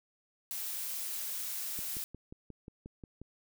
blue noise, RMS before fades -38 dBFS, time 0.51-2.04 s, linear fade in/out 0 ms
click train, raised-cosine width 3 ms, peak -33 dBFS, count 9, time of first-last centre 1.79-3.216 s, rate 5.61 Hz
effects none

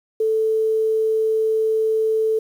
sine tone, 440 Hz, A4, in tune, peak -16 dBFS, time 0.2-2.39 s, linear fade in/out 5 ms, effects 8-bit

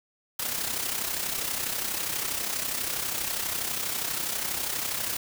white noise with amplitude modulation, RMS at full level -28 dBFS, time 0.39-5.17 s, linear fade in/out 5 ms, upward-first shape sine, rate 32.3 Hz, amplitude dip 55%, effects none

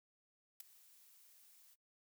blue noise with ADSR envelope, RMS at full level -45 dBFS, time 0.6-1.76 s, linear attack 4 ms, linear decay 9 ms, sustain -20 dB, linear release 31 ms, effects noise-tail reverb RT60 0.1 s tail -22 dB re dry

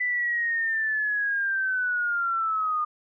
sine linear sweep, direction down, 1995 to 1215 Hz, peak -23 dBFS, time 0-2.85 s, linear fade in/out 10 ms, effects none

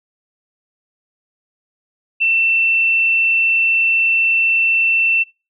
sine tone, 2684 Hz, E7, 31 cents sharp, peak -12 dBFS, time 2.2-5.24 s, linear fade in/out 20 ms, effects noise-tail reverb RT60 0.3 s tail -25 dB re dry

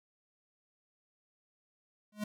square tone with exponential growth, 210 Hz, G#3, 19 cents sharp, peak -31 dBFS, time 2.12-2.24 s, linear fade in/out 5 ms, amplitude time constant 26 ms, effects none

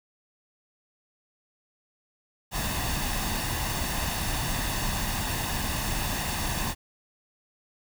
pink noise with comb filter, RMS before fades -29 dBFS, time 2.51-6.75 s, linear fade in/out 50 ms, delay 1.1 ms, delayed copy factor +0.55, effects none

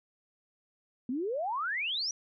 sine exponential sweep, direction up, 235.6 to 5920 Hz, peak -30 dBFS, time 1.09-2.11 s, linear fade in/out 2 ms, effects none

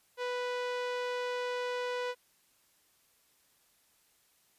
sawtooth tone with low-pass filter, 493.9 Hz, B4, in tune, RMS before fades -35 dBFS, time 0.17-2.15 s, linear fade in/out 50 ms, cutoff 4100 Hz, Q 0.77, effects white hiss -69 dBFS RMS until 4.58 s + resampled to 32000 Hz

